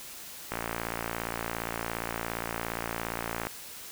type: click train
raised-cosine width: 0.5 ms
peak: -16 dBFS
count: 170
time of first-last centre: 0.52-3.469 s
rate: 57.3 Hz
effects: white hiss -44 dBFS RMS until 3.91 s